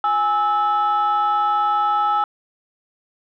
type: tone pair together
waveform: sine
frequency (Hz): 830.6 / 1306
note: G#5 / E6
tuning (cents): 0 / -17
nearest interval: minor sixth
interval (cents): 783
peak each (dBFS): -17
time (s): 0.04-2.24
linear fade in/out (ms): 2
effects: tanh soft clip ceiling -12 dBFS